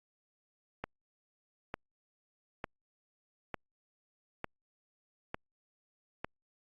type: click train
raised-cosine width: 0.5 ms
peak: -21 dBFS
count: 7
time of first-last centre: 0.84-6.245 s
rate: 1.11 Hz
effects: Opus 48 kbps